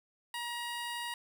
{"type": "tone", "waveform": "15% pulse", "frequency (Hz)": 951, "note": "A#5", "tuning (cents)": 34, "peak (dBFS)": -30, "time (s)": [0.34, 1.14], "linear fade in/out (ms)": 2, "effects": []}